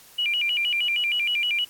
sine tone with vibrato, 2637 Hz, E7, in tune, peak -21 dBFS, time 0.18-1.65 s, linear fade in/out 10 ms, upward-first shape square, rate 6.4 Hz, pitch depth 180 cents each way, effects white hiss -50 dBFS RMS until 1.69 s + AAC 64 kbps

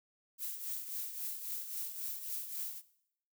violet noise with tremolo, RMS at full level -38 dBFS, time 0.38-2.82 s, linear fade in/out 50 ms, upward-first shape triangle, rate 3.7 Hz, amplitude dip 65%, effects noise-tail reverb RT60 0.7 s tail -17 dB re dry

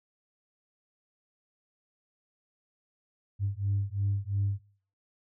sine beating tone pair, 98.4 / 101.3 Hz, G2 / G#2, +7 / -43 cents, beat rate 2.9 Hz, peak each -29 dBFS, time 3.39-4.61 s, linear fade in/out 50 ms, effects noise-tail reverb RT60 0.5 s tail -25 dB re dry + tanh soft clip ceiling -21 dBFS

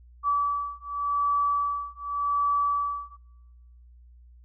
sine beating tone pair, 1150 / 1150.87 Hz, D6 / D6, -37 / -35 cents, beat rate 0.87 Hz, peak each -26 dBFS, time 0.23-3.17 s, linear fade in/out 50 ms, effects noise-tail reverb RT60 1.0 s tail -24 dB re dry + added 60 Hz sine -49 dBFS peak until 4.44 s

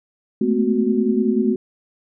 sine tone cluster, 215.6 / 225.8 / 251.8 / 370.4 Hz, A3 / A3 / B3 / F#4, -35 / +45 / +34 / +2 cents, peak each -21 dBFS, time 0.41-1.56 s, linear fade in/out 5 ms, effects none

